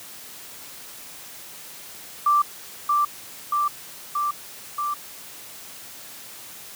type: tone with echo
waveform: sine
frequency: 1175 Hz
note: D6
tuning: 1 cent sharp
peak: -15 dBFS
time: 2.26-2.42 s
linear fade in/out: 5 ms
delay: 630 ms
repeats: 4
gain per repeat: -2 dB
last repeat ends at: 4.94 s
effects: white hiss -41 dBFS RMS until 6.75 s + high-pass 80 Hz 12 dB/octave